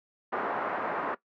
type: low-pass noise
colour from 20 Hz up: white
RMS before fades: -31 dBFS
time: 0.32-1.15 s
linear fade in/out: 10 ms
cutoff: 1400 Hz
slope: 24 dB/octave
effects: noise-tail reverb RT60 0.1 s tail -17 dB re dry + high-pass 300 Hz 12 dB/octave